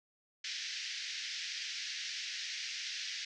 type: band-pass noise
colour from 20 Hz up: white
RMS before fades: -41 dBFS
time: 0.44-3.25 s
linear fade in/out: 5 ms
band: 1700 to 5900 Hz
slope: 48 dB/octave
effects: none